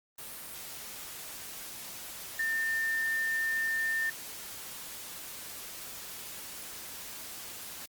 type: tone in noise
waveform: sine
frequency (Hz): 1800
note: A6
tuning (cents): +39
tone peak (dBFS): -28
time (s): 2.39-4.1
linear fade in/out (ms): 5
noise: white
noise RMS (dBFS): -43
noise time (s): 0.18-7.86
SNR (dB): +12
effects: Opus 32 kbps